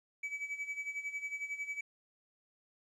triangle tone with tremolo, 2289 Hz, D7, 45 cents flat, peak -33 dBFS, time 0.23-1.81 s, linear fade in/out 5 ms, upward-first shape sine, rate 11 Hz, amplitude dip 75%, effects resampled to 24000 Hz + 12-bit

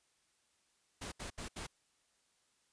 pink noise bursts, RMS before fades -44 dBFS, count 4, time 1.01-1.669 s, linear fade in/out 10 ms, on 110 ms, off 73 ms, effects white hiss -75 dBFS RMS until 2.72 s + resampled to 22050 Hz

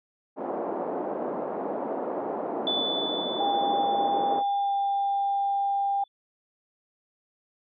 white band-pass noise, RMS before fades -31 dBFS, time 0.36-4.43 s, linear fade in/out 50 ms, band 240 to 780 Hz, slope 24 dB/octave
sine tone with exponential decay, 3483 Hz, A7, 18 cents flat, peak -24 dBFS, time 2.67-6.08 s, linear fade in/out 2 ms, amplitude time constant 740 ms
sine tone with pitch glide, 802 to 796.9 Hz, G5 to G5, +39 to +28 cents, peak -23 dBFS, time 3.4-6.04 s, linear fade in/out 5 ms, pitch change -11 cents, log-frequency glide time 4.6-4.71 s
effects none

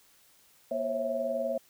sine tone cluster, 237.5 / 528 / 548 / 660 Hz, A#3 / C5 / C#5 / E5, +33 / +16 / -20 / +2 cents, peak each -39 / -37 / -32 / -32 dBFS, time 0.71-1.58 s, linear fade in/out 5 ms, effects white hiss -62 dBFS RMS until 1.69 s

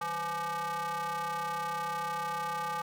square ring-modulated tone, 172.8 Hz, F3, 18 cents flat, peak -30 dBFS, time 0.01-2.82 s, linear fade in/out 5 ms, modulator 1020 Hz, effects none

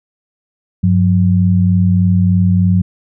sine tone pair together, 97.3 / 180.57 Hz, G2 / F#3, -12 / -42 cents, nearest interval major seventh, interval 1070 cents, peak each -11 dBFS, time 0.83-2.82 s, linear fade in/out 10 ms, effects none

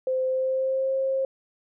sine tone with pitch glide, 518 to 533.8 Hz, C5 to C5, -17 to +35 cents, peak -22 dBFS, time 0.07-1.25 s, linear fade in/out 2 ms, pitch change +52 cents, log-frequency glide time 0.26-0.94 s, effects none

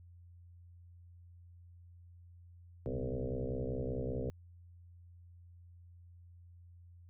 sine tone with frequency modulation, 190 Hz, F#3, 46 cents sharp, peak -34 dBFS, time 2.86-4.3 s, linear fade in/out 0 ms, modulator 65.1 Hz, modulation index 5.5, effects added 87 Hz sine -54 dBFS peak until 7.09 s

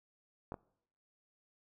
clicks, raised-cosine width 1 ms, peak -26 / -28 dBFS, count 2, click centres 0.521 / 0.542 s, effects noise-tail reverb RT60 0.7 s tail -23 dB re dry

